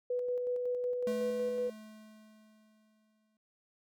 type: tone with tremolo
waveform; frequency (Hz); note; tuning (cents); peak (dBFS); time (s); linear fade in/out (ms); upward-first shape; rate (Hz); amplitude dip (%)
sine; 493.9; B4; 0; -30; 0.1-1.7; 5; square; 5.4; 25
type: tone with exponential decay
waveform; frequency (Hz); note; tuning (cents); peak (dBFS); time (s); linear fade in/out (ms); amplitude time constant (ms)
square; 215.9; A3; -33; -36; 1.07-3.37; 2; 500
effects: none